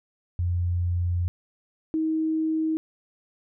sine tone pair in turn, 87.9 / 317.1 Hz, F2 / D#4, +12 / +33 cents, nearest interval octave + minor seventh, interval 2221 cents, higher second, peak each -22 dBFS, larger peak neither, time 0.39-1.28 / 1.94-2.77 s, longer first, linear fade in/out 0 ms, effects none

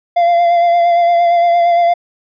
triangle tone with vibrato, 690 Hz, F5, 21 cents flat, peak -6 dBFS, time 0.16-1.94 s, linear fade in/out 10 ms, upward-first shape sine, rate 8.7 Hz, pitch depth 23 cents each way, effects resampled to 11025 Hz

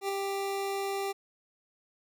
25% pulse tone with ADSR envelope, 394.1 Hz, G4, 9 cents sharp, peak -24 dBFS, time 0.01-1.13 s, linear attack 78 ms, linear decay 6 ms, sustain -3 dB, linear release 21 ms, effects none

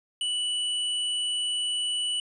sine tone with tanh clipping, 2960 Hz, F#7, in tune, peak -27 dBFS, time 0.21-2.2 s, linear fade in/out 2 ms, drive 18 dB, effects resampled to 24000 Hz

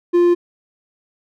triangle tone, 349.2 Hz, F4, in tune, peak -8 dBFS, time 0.13-0.35 s, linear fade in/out 20 ms, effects none

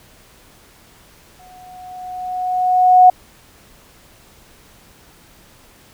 sine tone with exponential growth, 733 Hz, F#5, 16 cents flat, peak -3 dBFS, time 1.39-3.1 s, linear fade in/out 5 ms, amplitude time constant 370 ms, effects pink hiss -48 dBFS RMS until 5.93 s

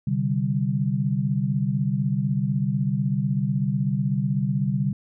sine chord, C suspended second, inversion none, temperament equal with one note detuned, 130.81 / 146.83 / 194.98 Hz, C3 / D3 / G3, 0 / 0 / -9 cents, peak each -25 dBFS, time 0.07-4.93 s, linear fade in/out 5 ms, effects none

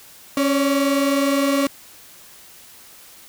35% pulse tone pair together, 275.8 / 571.1 Hz, C#4 / D5, -9 / -49 cents, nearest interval octave + minor second, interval 1260 cents, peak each -16 / -21 dBFS, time 0.37-1.67 s, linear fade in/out 2 ms, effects white hiss -45 dBFS RMS until 3.28 s

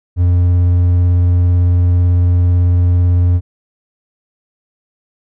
triangle tone with vibrato, 88.4 Hz, F2, 22 cents sharp, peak -6 dBFS, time 0.16-3.41 s, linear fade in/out 50 ms, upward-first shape sine, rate 18 Hz, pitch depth 11 cents each way, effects none

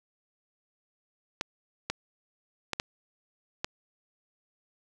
clicks, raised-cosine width 0.2 ms, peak -12 dBFS, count 5, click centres 1.411 / 1.9 / 2.733 / 2.799 / 3.645 s, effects none

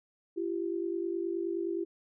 sine tone pair together, 339.8 / 389.4 Hz, F4 / G4, -47 / -12 cents, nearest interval major second, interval 235 cents, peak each -32 / -35 dBFS, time 0.36-1.85 s, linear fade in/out 20 ms, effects none

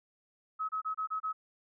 sine tone bursts, 1281 Hz, E6, 50 cents flat, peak -31 dBFS, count 6, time 0.59-1.33 s, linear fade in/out 20 ms, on 100 ms, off 28 ms, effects none

